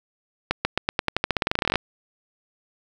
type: accelerating click train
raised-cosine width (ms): 0.3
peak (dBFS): -4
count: 22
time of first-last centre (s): 0.51-1.757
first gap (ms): 140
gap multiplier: 0.9
effects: 7-bit